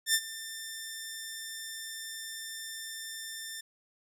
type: tone with ADSR envelope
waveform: 10% pulse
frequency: 1789 Hz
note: A6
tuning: 28 cents sharp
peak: -13 dBFS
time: 0.06-3.61 s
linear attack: 81 ms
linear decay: 56 ms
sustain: -17 dB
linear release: 7 ms
effects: none